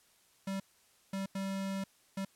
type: tone bursts at uneven times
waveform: square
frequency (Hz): 194.1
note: G3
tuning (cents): -17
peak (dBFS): -35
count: 4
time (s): 0.47-0.6 / 1.13-1.26 / 1.35-1.84 / 2.17-2.25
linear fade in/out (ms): 5
effects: white hiss -67 dBFS RMS until 2.35 s + low-pass 12000 Hz 12 dB/octave